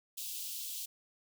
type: high-pass noise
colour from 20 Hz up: white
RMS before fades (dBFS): -41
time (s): 0.17-0.86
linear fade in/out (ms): 10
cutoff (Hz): 2800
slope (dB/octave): 48
effects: none